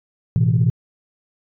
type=chord; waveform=sine; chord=A suspended second; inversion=none; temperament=equal with one note detuned; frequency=110 / 125.48 / 164.81 Hz; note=A2 / B2 / E3; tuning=0 / +28 / 0 cents; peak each=-17 / -16 / -18 dBFS; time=0.36-0.7 s; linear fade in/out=0 ms; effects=tanh soft clip ceiling -7 dBFS